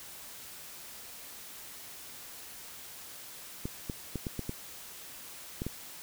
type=clicks; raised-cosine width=3 ms; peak=-21 dBFS; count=8; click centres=3.655 / 3.898 / 4.157 / 4.268 / 4.393 / 4.494 / 5.619 / 5.666 s; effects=white hiss -47 dBFS RMS until 6.02 s